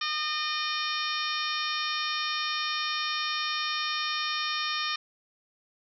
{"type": "harmonic tone", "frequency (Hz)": 610, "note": "D#5", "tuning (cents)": -34, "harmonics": [2, 3, 4, 5, 6, 7, 8, 9], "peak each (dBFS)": [-33, -36, -36, -37, -35, -39, -41, -37], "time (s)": [0.01, 4.96], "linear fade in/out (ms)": 5, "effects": []}